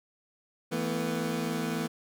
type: chord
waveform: 25% pulse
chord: E suspended fourth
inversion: none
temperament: equal with one note detuned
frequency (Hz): 164.81 / 223.3 / 246.9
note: E3 / A3 / B3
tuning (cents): 0 / +26 / 0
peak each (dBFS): -30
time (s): 0.71-1.88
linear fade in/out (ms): 20
effects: none